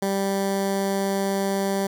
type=tone with notch filter; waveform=15% pulse; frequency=196 Hz; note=G3; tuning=in tune; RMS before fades=-24 dBFS; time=0.02-1.87 s; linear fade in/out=5 ms; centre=2600 Hz; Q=1.3; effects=none